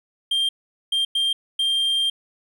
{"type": "tone bursts at uneven times", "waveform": "triangle", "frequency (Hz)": 3185, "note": "G7", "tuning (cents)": 27, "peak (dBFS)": -17, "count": 4, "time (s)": [[0.31, 0.49], [0.92, 1.05], [1.15, 1.33], [1.59, 2.1]], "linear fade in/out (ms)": 5, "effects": []}